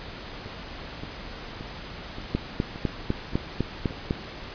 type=two click trains; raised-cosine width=3 ms; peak=-10 / -24 dBFS; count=8 / 7; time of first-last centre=2.35-4.109 / 0.46-3.908 s; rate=3.98 / 1.74 Hz; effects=pink hiss -39 dBFS RMS until 4.54 s + resampled to 11025 Hz